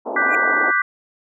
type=band-pass noise; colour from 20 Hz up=white; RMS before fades=-26 dBFS; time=0.05-0.72 s; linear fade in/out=20 ms; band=250 to 930 Hz; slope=48 dB/octave
type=chord; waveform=sine; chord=G major seventh; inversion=second; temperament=equal; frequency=1174.7 / 1480 / 1568 / 1975.5 Hz; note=D6 / F#6 / G6 / B6; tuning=0 / 0 / 0 / 0 cents; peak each=-21 / -21 / -21 / -20 dBFS; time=0.16-0.82 s; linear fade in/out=5 ms
type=tone with exponential growth; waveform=triangle; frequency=2400 Hz; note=D7; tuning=37 cents sharp; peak=-21 dBFS; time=0.24-0.35 s; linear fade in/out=1 ms; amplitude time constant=22 ms
effects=none